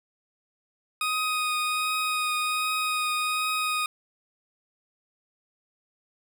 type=tone with vibrato; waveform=20% pulse; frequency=1247 Hz; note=D#6; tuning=3 cents sharp; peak=-20 dBFS; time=1.01-3.86 s; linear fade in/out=2 ms; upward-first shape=triangle; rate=1.3 Hz; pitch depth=15 cents each way; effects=none